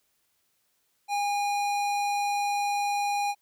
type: tone with hard clipping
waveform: sine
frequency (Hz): 815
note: G#5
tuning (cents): -33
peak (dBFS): -27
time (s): 1.08-3.35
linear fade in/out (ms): 50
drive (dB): 18
effects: white hiss -72 dBFS RMS until 3.41 s